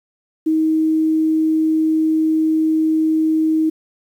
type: tone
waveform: sine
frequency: 316.1 Hz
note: D#4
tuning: 27 cents sharp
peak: -13 dBFS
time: 0.46-3.7 s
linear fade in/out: 10 ms
effects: 8-bit